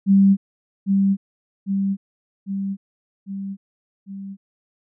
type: tone with echo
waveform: sine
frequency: 196 Hz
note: G3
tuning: in tune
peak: -10 dBFS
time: 0.06-0.37 s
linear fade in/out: 50 ms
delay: 800 ms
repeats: 5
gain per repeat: -4 dB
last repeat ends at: 4.37 s
effects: none

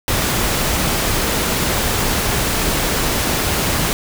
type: noise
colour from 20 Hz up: pink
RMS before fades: -18 dBFS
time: 0.08-3.93 s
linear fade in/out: 0 ms
effects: none

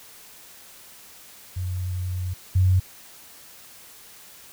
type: tone pair in turn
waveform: sine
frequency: 91.1 / 92.69 Hz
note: F#2 / F#2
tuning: -26 / +4 cents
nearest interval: unison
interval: 30 cents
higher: second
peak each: -25 / -15 dBFS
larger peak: second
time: 1.56-2.34 / 2.55-2.8 s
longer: first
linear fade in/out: 10 ms
effects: white hiss -47 dBFS RMS until 4.52 s

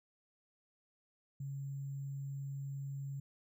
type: tone with sample-and-hold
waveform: sine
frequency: 138.6 Hz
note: C#3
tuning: in tune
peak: -39 dBFS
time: 1.4-3.2 s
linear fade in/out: 5 ms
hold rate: 7350 Hz
effects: none

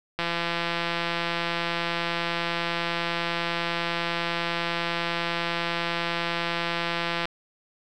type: click train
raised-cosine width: 0.3 ms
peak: -11 dBFS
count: 1202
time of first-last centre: 0.19-7.255 s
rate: 170 Hz
effects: none

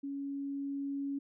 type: tone with level ramp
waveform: sine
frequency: 278.9 Hz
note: C#4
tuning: 11 cents sharp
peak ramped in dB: -36 to -33 dBFS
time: 0.03-1.19 s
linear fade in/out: 10 ms
effects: none

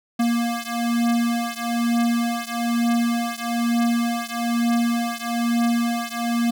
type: beating tone pair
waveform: square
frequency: 234.6 / 235.7 Hz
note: A#3 / A#3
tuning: +11 / +19 cents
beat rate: 1.1 Hz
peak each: -23 / -24 dBFS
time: 0.19-6.51 s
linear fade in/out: 10 ms
effects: none

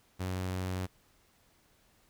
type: tone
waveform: sawtooth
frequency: 92.5 Hz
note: F#2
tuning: in tune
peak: -29 dBFS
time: 0.19-0.87 s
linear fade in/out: 20 ms
effects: pink hiss -67 dBFS RMS until 2.09 s

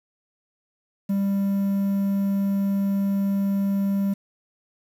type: tone with quantisation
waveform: triangle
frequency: 197.7 Hz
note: G3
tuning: 15 cents sharp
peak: -18 dBFS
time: 1.09-4.14 s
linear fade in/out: 10 ms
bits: 8
effects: none

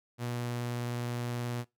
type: tone with vibrato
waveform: sawtooth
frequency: 120.7 Hz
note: B2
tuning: 39 cents flat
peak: -29 dBFS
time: 0.18-1.65 s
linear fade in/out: 50 ms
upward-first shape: sine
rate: 19 Hz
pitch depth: 9 cents each way
effects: noise-tail reverb RT60 0.2 s tail -21 dB re dry

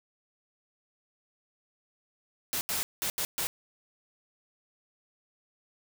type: noise bursts at uneven times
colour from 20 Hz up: white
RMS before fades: -31 dBFS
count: 5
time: 2.53-2.61 / 2.69-2.83 / 3.02-3.1 / 3.18-3.25 / 3.38-3.47 s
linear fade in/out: 0 ms
effects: none

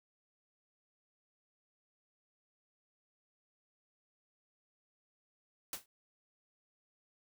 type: noise with exponential decay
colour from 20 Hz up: white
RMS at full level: -36 dBFS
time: 5.73-5.86 s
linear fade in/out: 2 ms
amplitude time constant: 27 ms
effects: none

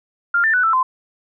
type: tone with pitch steps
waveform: sine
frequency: 1398 / 1782 / 1487 / 1326 / 1032 Hz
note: F6 / A6 / F#6 / E6 / C6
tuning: +1 / +22 / +8 / +10 / -24 cents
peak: -13 dBFS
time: 0.34-0.83 s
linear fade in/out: 5 ms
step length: 98 ms
effects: none

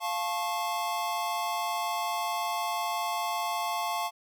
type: chord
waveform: square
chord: F augmented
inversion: none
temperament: just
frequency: 698.5 / 873.1 / 1091.3 Hz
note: F5 / A5 / C#6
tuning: 0 / -14 / -27 cents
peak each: -34 dBFS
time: 0-4.11 s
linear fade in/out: 50 ms
effects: none

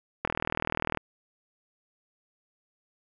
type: click train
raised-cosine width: 0.5 ms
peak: -12 dBFS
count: 30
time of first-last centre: 0.25-0.973 s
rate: 40.1 Hz
effects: none

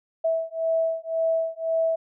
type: beating tone pair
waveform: sine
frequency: 652 / 653.9 Hz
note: E5 / E5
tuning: -19 / -14 cents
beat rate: 1.9 Hz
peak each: -25 / -25 dBFS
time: 0.24-1.96 s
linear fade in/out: 10 ms
effects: none

